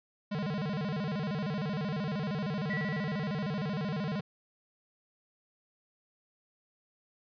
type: tone with vibrato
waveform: square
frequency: 175.9 Hz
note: F3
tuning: 13 cents sharp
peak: -32 dBFS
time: 0.31-4.21 s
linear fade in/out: 10 ms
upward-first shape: square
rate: 13 Hz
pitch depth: 270 cents each way
type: tone with exponential decay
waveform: sine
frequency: 1946 Hz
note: B6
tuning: 26 cents flat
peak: -33 dBFS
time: 2.7-4.13 s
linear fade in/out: 5 ms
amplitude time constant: 310 ms
effects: resampled to 11025 Hz